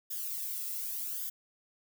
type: noise with flanger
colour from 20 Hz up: violet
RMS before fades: -37 dBFS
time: 0.1-1.3 s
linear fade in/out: 10 ms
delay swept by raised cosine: 0.59 to 1.52 ms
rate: 0.87 Hz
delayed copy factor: +0.75
effects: none